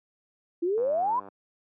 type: exponential sweep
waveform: sine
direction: up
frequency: 329.6 to 1046.5 Hz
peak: -23 dBFS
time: 0.62-1.2 s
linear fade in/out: 10 ms
type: click train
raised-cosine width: 1 ms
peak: -30 dBFS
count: 51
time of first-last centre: 0.78-1.286 s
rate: 98.9 Hz
effects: high-pass 200 Hz 12 dB/octave